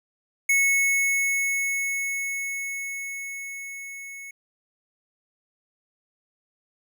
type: tone with level ramp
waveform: square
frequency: 2200 Hz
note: C#7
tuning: 14 cents flat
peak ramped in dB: -18 to -38 dBFS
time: 0.49-4.31 s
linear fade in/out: 5 ms
effects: none